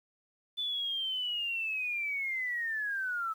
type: linear sweep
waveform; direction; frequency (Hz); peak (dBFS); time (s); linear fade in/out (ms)
sine; down; 3508 to 1290; -31; 0.57-3.34; 20
effects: 10-bit